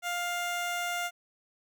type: tone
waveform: 15% pulse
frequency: 702 Hz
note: F5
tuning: 9 cents sharp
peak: -24 dBFS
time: 0.02-1.11 s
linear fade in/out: 50 ms
effects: none